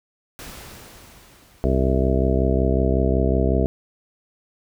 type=noise with exponential decay; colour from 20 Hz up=pink; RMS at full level=-36 dBFS; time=0.39-3.06 s; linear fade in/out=0 ms; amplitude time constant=580 ms
type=harmonic tone; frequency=65.41 Hz; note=C2; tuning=in tune; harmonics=1 / 2 / 3 / 4 / 5 / 6 / 7 / 9 / 10; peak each=-20 / -25 / -26 / -26 / -29 / -25 / -27 / -32 / -27 dBFS; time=1.64-3.66 s; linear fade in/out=0 ms
effects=none